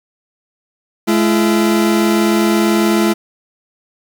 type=tone pair together; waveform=40% pulse; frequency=213.7 / 339.8 Hz; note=G#3 / F4; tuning=+50 / -47 cents; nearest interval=minor sixth; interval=803 cents; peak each=-13 dBFS; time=1.07-3.14 s; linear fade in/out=20 ms; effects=7-bit